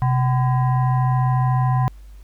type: tone with frequency modulation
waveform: sine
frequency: 128.6 Hz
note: C3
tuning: 30 cents flat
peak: -15 dBFS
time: 0.02-1.88 s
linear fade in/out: 0 ms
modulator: 886 Hz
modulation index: 0.58
effects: added 50 Hz sine -38 dBFS peak until 2.23 s + pink hiss -58 dBFS RMS until 2.23 s